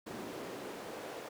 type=noise with high-pass filter sweep; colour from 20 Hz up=brown; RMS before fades=-44 dBFS; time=0.06-1.29 s; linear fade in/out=10 ms; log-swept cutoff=290 to 500 Hz; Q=1.3; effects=none